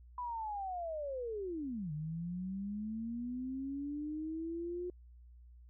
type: linear two-way sweep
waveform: sine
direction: down then up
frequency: 1000 to 148.2 to 360.2 Hz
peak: -37 dBFS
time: 0.18-4.9 s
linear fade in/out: 2 ms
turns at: 1.92 s
effects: added 60 Hz sine -54 dBFS peak until 5.69 s